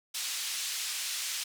pink band-pass noise, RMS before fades -35 dBFS, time 0.14-1.44 s, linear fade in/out 10 ms, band 3200 to 9700 Hz, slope 12 dB/octave, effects none

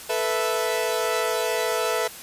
sawtooth chord, A suspended second, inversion none, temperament equal, 440 / 493.9 / 659.3 Hz, A4 / B4 / E5, 0 / 0 / 0 cents, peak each -23 dBFS, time 0.09-2.08 s, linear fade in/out 10 ms, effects white hiss -40 dBFS RMS until 2.22 s + resampled to 32000 Hz

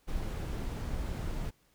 brown noise, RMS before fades -35 dBFS, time 0.07-1.51 s, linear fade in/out 20 ms, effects pink hiss -69 dBFS RMS until 1.74 s

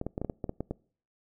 clicks, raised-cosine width 2 ms, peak -19 dBFS, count 10, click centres 0.014 / 0.066 / 0.179 / 0.216 / 0.247 / 0.298 / 0.442 / 0.494 / 0.606 / 0.71 s, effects noise-tail reverb RT60 0.5 s tail -24 dB re dry

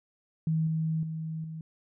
sine tone with level steps, 159.7 Hz, D#3, 45 cents sharp, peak -24 / -26 / -32 / -36 dBFS, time 0.47-1.61 s, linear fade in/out 2 ms, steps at 0.67 / 1.03 / 1.44 s, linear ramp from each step 2 ms, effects none

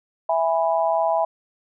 sine chord, E major, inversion none, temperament just, 659.3 / 824.1 / 988.9 Hz, E5 / G#5 / B5, 0 / -14 / +2 cents, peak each -20 / -23 / -25 dBFS, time 0.29-1.25 s, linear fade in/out 5 ms, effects none

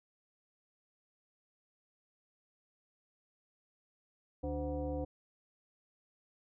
sine tone with frequency modulation, 293.7 Hz, D4, in tune, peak -34 dBFS, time 4.43-5.05 s, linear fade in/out 10 ms, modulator 221 Hz, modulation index 1.5, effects none

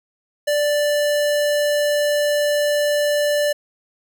square tone, 587.3 Hz, D5, in tune, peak -17 dBFS, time 0.47-3.53 s, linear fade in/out 10 ms, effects none

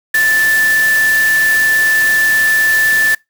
sine tone in noise, 1757 Hz, A6, 3 cents flat, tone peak -9 dBFS, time 0.14-3.15 s, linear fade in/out 5 ms, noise white, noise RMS -22 dBFS, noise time 0.14-3.15 s, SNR +10 dB, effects noise-tail reverb RT60 0.2 s tail -25 dB re dry

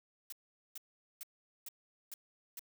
blue noise bursts, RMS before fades -45 dBFS, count 6, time 0.3-2.594 s, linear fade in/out 2 ms, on 24 ms, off 430 ms, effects none

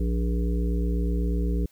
harmonic tone with a mistuned harmonic, 58.3 Hz, A#1, 1 cent sharp, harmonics 1 / 3 / 5 / 7 / 8, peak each -23 / -30 / -34 / -36 / -40 dBFS, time 0-1.66 s, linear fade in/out 5 ms, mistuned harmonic 8, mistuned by +36 cents, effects white hiss -62 dBFS RMS until 1.71 s

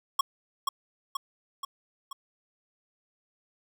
square tone with echo, 1102 Hz, C#6, 11 cents flat, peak -21 dBFS, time 0.19-0.21 s, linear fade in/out 5 ms, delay 480 ms, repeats 4, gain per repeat -4 dB, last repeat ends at 2.13 s, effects none

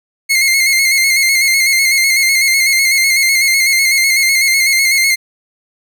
sawtooth tone with vibrato, 2138 Hz, C7, 37 cents sharp, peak -6 dBFS, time 0.29-5.16 s, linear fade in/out 20 ms, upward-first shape square, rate 8 Hz, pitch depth 37 cents each way, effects none

